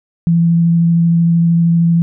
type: tone with vibrato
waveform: sine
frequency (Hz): 168.3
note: E3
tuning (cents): +36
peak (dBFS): -8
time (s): 0.27-2.02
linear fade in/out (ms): 0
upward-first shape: sine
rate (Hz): 13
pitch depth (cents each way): 10
effects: none